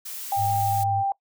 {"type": "noise", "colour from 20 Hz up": "blue", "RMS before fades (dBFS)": -35, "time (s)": [0.05, 0.84], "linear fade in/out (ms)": 10}
{"type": "tone with pitch glide", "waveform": "sine", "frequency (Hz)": [795, 788.1], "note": ["G5", "G5"], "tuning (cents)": [24, 9], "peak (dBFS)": -21, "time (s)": [0.32, 1.12], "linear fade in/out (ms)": 2, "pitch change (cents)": -15, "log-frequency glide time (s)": [0.47, 0.96]}
{"type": "tone", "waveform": "sine", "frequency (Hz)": 102.6, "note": "G#2", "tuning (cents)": -21, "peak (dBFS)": -27, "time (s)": [0.36, 1.04], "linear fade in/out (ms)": 50}
{"effects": ["noise-tail reverb RT60 0.1 s tail -22 dB re dry"]}